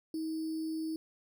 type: tone with sample-and-hold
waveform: sine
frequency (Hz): 318.1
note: D#4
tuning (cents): +38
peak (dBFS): -33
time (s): 0.14-0.96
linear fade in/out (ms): 2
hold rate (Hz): 4900
effects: none